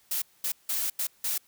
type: noise bursts at uneven times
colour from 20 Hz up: blue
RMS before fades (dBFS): -29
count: 5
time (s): 0.11-0.22 / 0.44-0.52 / 0.69-0.9 / 0.99-1.07 / 1.24-1.38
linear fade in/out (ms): 5
effects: white hiss -63 dBFS RMS until 1.47 s